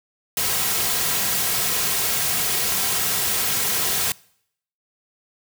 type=noise with comb filter; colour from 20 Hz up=white; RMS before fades=-22 dBFS; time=0.37-4.12 s; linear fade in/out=2 ms; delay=3.4 ms; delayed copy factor=-0.5; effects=noise-tail reverb RT60 0.7 s tail -24 dB re dry